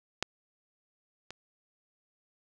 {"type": "clicks", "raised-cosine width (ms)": 0.2, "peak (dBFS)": [-11, -24], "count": 2, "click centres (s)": [0.226, 1.306], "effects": []}